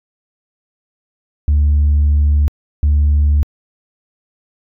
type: tone pair in turn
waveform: sine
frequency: 73.42 / 73.42 Hz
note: D2 / D2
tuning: 0 / 0 cents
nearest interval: unison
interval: 0 cents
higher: neither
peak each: -7 dBFS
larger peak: neither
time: 1.48-2.48 / 2.83-3.43 s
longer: first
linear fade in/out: 0 ms
effects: tanh soft clip ceiling -7 dBFS